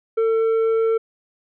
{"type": "tone with tanh clipping", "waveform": "sine", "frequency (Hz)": 449.3, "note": "A4", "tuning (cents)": 36, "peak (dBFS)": -17, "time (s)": [0.17, 0.98], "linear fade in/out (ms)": 10, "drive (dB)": 6, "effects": []}